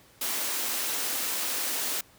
white high-pass noise, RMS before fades -30 dBFS, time 0.21-2.01 s, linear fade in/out 5 ms, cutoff 220 Hz, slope 48 dB/octave, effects pink hiss -57 dBFS RMS until 2.18 s + high-pass 60 Hz 12 dB/octave

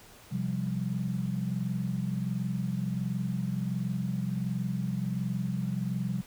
sine chord, C suspended fourth, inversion none, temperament equal with one note detuned, 129.16 / 174.61 / 196 Hz, C3 / F3 / G3, -22 / 0 / 0 cents, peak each -33 dBFS, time 0.31-6.22 s, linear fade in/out 20 ms, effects pink hiss -53 dBFS RMS until 6.26 s

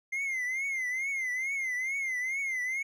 triangle tone with vibrato, 2093 Hz, C7, in tune, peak -28 dBFS, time 0.12-2.83 s, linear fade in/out 10 ms, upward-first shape triangle, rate 2.3 Hz, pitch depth 120 cents each way, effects none

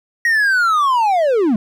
triangle linear sweep, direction down, 1900 to 199 Hz, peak -10 dBFS, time 0.25-1.56 s, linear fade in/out 2 ms, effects none

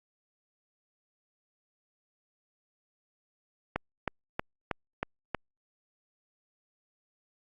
click train, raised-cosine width 0.5 ms, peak -14 dBFS, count 6, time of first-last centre 3.76-5.347 s, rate 3.15 Hz, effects Opus 48 kbps

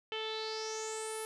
sawtooth tone with low-pass filter sweep, 438.9 Hz, A4, 4 cents flat, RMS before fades -39 dBFS, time 0.12-1.25 s, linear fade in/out 0 ms, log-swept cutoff 3000 to 11000 Hz, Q 6.3, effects none

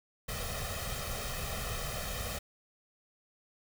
pink noise with comb filter, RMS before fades -37 dBFS, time 0.28-2.39 s, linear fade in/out 10 ms, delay 1.6 ms, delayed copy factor +0.85, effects none

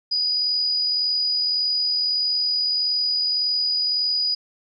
sine tone with amplitude modulation, 4929 Hz, D#8, 17 cents flat, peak -18 dBFS, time 0.11-4.35 s, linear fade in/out 10 ms, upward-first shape sine, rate 81.7 Hz, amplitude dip 25%, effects none

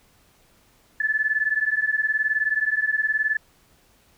sine beating tone pair, 1727 / 1746 Hz, A6 / A6, -33 / -14 cents, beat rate 19 Hz, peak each -23 dBFS, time 1-3.37 s, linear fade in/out 5 ms, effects pink hiss -59 dBFS RMS until 4.17 s

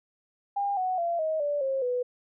sine tone with pitch steps, 804 / 741.5 / 683.9 / 630.8 / 581.8 / 536.6 / 494.9 Hz, G5 / F#5 / F5 / D#5 / D5 / C5 / B4, +44 / +4 / -36 / +24 / -16 / +44 / +4 cents, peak -25 dBFS, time 0.56-2.03 s, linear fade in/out 10 ms, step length 210 ms, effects none

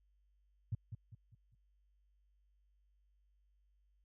sine tone with echo, 110 Hz, A2, in tune, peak -33 dBFS, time 0.72-0.75 s, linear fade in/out 5 ms, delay 200 ms, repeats 4, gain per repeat -8 dB, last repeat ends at 1.55 s, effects added 50 Hz sine -70 dBFS peak until 4.04 s

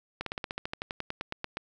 slowing click train, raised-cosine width 0.3 ms, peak -17 dBFS, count 17, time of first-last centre 0.21-1.571 s, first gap 53 ms, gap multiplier 1.06, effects none

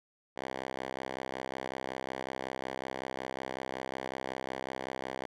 5% pulse tone with band-pass filter, 65.41 Hz, C2, in tune, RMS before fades -39 dBFS, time 0.36-5.26 s, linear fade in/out 10 ms, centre 1100 Hz, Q 0.51, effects none

